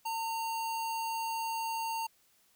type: tone with sample-and-hold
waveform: sine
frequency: 906 Hz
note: A#5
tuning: 50 cents flat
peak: -32 dBFS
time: 0.05-2.07 s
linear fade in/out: 10 ms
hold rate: 3675 Hz
effects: white hiss -68 dBFS RMS until 2.55 s